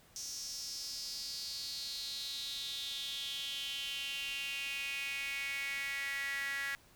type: tone with high-pass filter sweep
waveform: sawtooth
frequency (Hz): 277.2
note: C#4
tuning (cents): 0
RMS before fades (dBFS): -40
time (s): 0.16-6.75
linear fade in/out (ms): 0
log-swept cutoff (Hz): 5800 to 1800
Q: 6.2
effects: pink hiss -63 dBFS RMS until 6.95 s